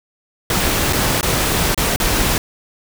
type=noise with dropouts; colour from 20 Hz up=pink; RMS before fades=-17 dBFS; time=0.5-2.38 s; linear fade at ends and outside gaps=2 ms; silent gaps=0.927-0.931 / 1.211-1.229 / 1.746-1.776 / 1.961-2 s; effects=none